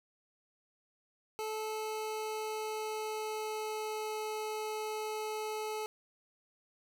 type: tone with pitch glide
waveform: 25% pulse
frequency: 434.6 to 430.9 Hz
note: A4 to A4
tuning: -21 to -36 cents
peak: -32 dBFS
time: 1.39-5.86 s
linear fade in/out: 0 ms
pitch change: -15 cents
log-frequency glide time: 1.55-4.2 s
effects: none